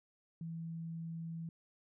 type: tone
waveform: sine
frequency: 164.81 Hz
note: E3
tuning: in tune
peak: -40 dBFS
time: 0.41-1.49 s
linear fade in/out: 2 ms
effects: none